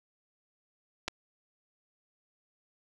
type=clicks; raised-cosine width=0.2 ms; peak=-15 / -19 dBFS; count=2; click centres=1.08 / 1.083 s; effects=none